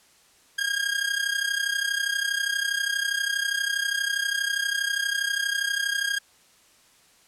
sawtooth tone with amplitude modulation, 1621 Hz, G#6, 42 cents flat, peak -17 dBFS, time 0.58-6.19 s, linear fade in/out 10 ms, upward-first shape sine, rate 32.4 Hz, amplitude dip 75%, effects white hiss -58 dBFS RMS until 7.27 s + low-pass 10000 Hz 12 dB/octave

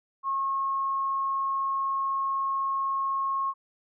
sine tone, 1086 Hz, C#6, 36 cents flat, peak -25 dBFS, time 0.23-3.54 s, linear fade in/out 50 ms, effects none

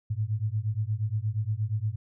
sine beating tone pair, 103.4 / 111.9 Hz, G#2 / A2, -7 / +30 cents, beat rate 8.5 Hz, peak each -29 dBFS, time 0.1-1.96 s, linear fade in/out 10 ms, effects none

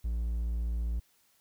triangle tone, 57.5 Hz, A#1, 23 cents flat, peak -27 dBFS, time 0.04-1 s, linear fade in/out 10 ms, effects white hiss -68 dBFS RMS until 1.4 s

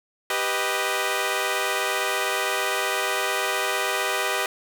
10% pulse chord, G augmented, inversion none, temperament equal, 392 / 493.9 / 622.3 Hz, G4 / B4 / D#5, 0 / 0 / 0 cents, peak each -19 dBFS, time 0.3-4.46 s, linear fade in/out 2 ms, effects none

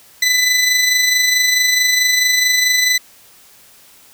20% pulse tone with amplitude modulation, 2000 Hz, B6, 21 cents sharp, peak -5 dBFS, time 0.22-2.98 s, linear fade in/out 5 ms, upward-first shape sine, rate 24.6 Hz, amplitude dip 40%, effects white hiss -46 dBFS RMS until 4.13 s

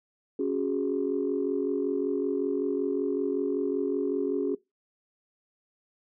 sine chord, C# suspended fourth, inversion none, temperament equal, 277.2 / 370 / 415.3 Hz, C#4 / F#4 / G#4, 0 / 0 / 0 cents, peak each -29 dBFS, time 0.39-4.55 s, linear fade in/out 5 ms, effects noise-tail reverb RT60 0.2 s tail -22 dB re dry + tanh soft clip ceiling -17 dBFS

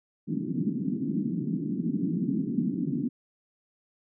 pink band-pass noise, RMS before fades -29 dBFS, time 0.27-3.09 s, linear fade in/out 20 ms, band 160 to 310 Hz, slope 48 dB/octave, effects none

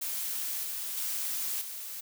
blue noise with level steps, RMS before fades -34 / -36 / -33 / -40 dBFS, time 0.01-2.01 s, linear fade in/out 10 ms, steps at 0.63 / 0.97 / 1.61 s, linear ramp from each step 5 ms, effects none

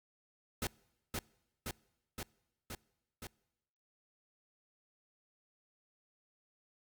pink noise with echo, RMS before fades -36 dBFS, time 0.62-0.67 s, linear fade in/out 2 ms, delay 520 ms, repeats 5, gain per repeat -2 dB, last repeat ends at 3.27 s, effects noise-tail reverb RT60 1.0 s tail -25 dB re dry + Opus 48 kbps

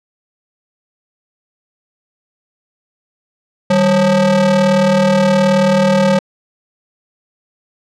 square ring-modulated tone, 175.3 Hz, F3, 7 cents sharp, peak -7 dBFS, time 3.7-6.19 s, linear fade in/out 5 ms, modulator 370 Hz, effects low-pass 6000 Hz 12 dB/octave

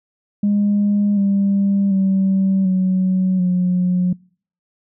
sine tone with pitch steps, 204.6 / 198.32 / 192.23 / 186.32 / 180.6 Hz, G#3 / G3 / G3 / F#3 / F#3, -26 / +20 / -34 / +12 / -42 cents, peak -12 dBFS, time 0.43-4.13 s, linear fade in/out 5 ms, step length 740 ms, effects noise-tail reverb RT60 0.5 s tail -26 dB re dry + tanh soft clip ceiling -10 dBFS

